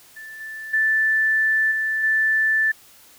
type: tone with level steps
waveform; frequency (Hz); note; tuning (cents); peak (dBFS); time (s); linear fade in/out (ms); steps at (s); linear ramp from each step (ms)
sine; 1760; A6; 0; -35 / -31 / -16 / -20 / -16; 0.16-2.72; 10; 0.4 / 0.73 / 1.71 / 2.03; 10
effects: white hiss -50 dBFS RMS until 3.18 s